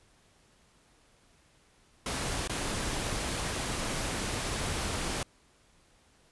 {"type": "noise with dropouts", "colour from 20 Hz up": "pink", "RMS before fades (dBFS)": -33, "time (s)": [2.06, 5.23], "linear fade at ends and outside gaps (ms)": 2, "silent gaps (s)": [2.476, 2.495], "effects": ["pink hiss -64 dBFS RMS until 6.31 s", "resampled to 24000 Hz"]}